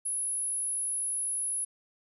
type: tone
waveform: sine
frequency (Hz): 10548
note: E9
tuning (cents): 0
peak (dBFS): -29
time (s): 0.05-1.65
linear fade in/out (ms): 10
effects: none